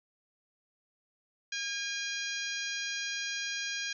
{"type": "harmonic tone", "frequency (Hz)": 813, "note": "G#5", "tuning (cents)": -37, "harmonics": [2, 3, 4, 5, 6, 7, 8], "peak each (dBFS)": [-38, -40, -41, -42, -43, -43, -44], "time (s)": [1.52, 3.93], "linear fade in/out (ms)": 5, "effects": []}